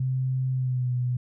sine tone with pitch glide, 130 to 124.27 Hz, C3 to B2, -11 to +11 cents, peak -23 dBFS, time 0-1.17 s, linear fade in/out 5 ms, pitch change -78 cents, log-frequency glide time 0.52-0.93 s, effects none

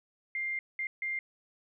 sine tone bursts at uneven times, 2100 Hz, C7, 6 cents sharp, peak -31 dBFS, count 3, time 0.35-0.59 / 0.79-0.87 / 1.02-1.19 s, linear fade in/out 2 ms, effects none

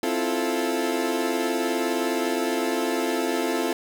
30% pulse chord, F major seventh, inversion second, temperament equal with one note detuned, 261.6 / 329.6 / 349.2 / 437.7 Hz, C4 / E4 / F4 / A4, 0 / 0 / 0 / -9 cents, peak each -26 dBFS, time 0.03-3.73 s, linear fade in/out 2 ms, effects none

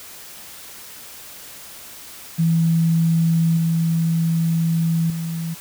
sine tone with level steps, 164.81 Hz, E3, in tune, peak -14 / -16 / -23 dBFS, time 2.38-5.55 s, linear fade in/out 20 ms, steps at 3.57 / 5.1 s, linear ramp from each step 2 ms, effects white hiss -39 dBFS RMS until 5.6 s

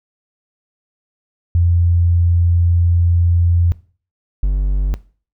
sine / triangle tone pair in turn, 86.2 / 48.38 Hz, F2 / G1, -22 / -22 cents, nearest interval minor seventh, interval 1000 cents, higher first, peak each -10 dBFS, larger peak neither, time 1.55-3.72 / 4.43-4.94 s, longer first, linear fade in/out 0 ms, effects noise-tail reverb RT60 0.4 s tail -19 dB re dry

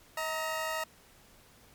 20% pulse tone pair together, 637.3 / 930 Hz, D#5 / A#5, +41 / -4 cents, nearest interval perfect fifth, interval 655 cents, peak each -29 / -31 dBFS, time 0.17-0.84 s, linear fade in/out 5 ms, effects pink hiss -59 dBFS RMS until 1.74 s + MP3 96 kbps

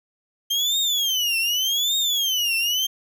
35% pulse tone with vibrato, 3163 Hz, G7, 15 cents sharp, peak -18 dBFS, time 0.5-2.87 s, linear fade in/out 10 ms, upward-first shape triangle, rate 0.85 Hz, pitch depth 290 cents each way, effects none

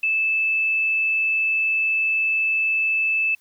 sine tone, 2626 Hz, E7, 7 cents flat, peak -18 dBFS, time 0.03-3.35 s, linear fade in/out 5 ms, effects white hiss -61 dBFS RMS until 3.4 s

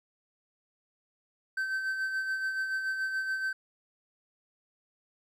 triangle tone with tremolo, 1545 Hz, G6, 26 cents flat, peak -26 dBFS, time 1.57-3.53 s, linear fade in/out 5 ms, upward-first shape sine, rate 7 Hz, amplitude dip 45%, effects none

